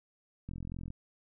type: click train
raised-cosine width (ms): 5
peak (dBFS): -29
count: 19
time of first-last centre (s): 0.49-0.904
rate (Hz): 43.5
effects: none